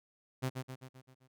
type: tone with echo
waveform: sawtooth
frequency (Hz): 130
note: C3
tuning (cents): -11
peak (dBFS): -28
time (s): 0.42-0.5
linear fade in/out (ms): 20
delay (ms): 130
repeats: 6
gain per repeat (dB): -5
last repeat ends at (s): 1.28
effects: none